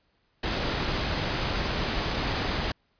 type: noise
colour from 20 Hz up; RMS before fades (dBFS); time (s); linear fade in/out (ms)
pink; -28; 0.43-2.72; 5
effects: pink hiss -70 dBFS RMS until 2.99 s + resampled to 11025 Hz